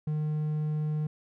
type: tone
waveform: triangle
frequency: 152.5 Hz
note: D#3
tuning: 34 cents flat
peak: -25 dBFS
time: 0.07-1.07 s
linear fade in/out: 5 ms
effects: none